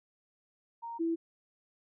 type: tone pair in turn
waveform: sine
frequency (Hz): 929 / 331.1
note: A#5 / E4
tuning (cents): -6 / +8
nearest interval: octave + tritone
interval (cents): 1786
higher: first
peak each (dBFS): -38 / -28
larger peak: second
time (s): 0.82-0.99 / 0.99-1.16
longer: neither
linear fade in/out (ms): 20
effects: none